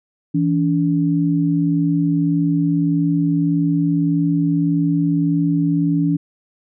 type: tone pair together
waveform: sine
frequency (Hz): 164.81 / 286.5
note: E3 / D4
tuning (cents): 0 / -43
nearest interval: minor seventh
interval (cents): 957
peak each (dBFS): -17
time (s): 0.34-6.17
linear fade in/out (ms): 10
effects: none